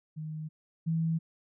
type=tone pair in turn; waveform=sine; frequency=155.56 / 163.02 Hz; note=D#3 / E3; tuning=0 / -19 cents; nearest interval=minor second; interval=81 cents; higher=second; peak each=-35 / -26 dBFS; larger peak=second; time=0.16-0.49 / 0.86-1.19 s; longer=neither; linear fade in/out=20 ms; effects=none